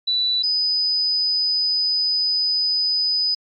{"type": "tone pair in turn", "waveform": "sine", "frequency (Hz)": [3963, 4993], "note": ["B7", "D#8"], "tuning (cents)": [5, 5], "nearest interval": "major third", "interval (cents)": 400, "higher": "second", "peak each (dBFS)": -17, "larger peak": "neither", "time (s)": [[0.07, 0.43], [0.43, 3.35]], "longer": "second", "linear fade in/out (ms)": 10, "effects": ["MP3 48 kbps"]}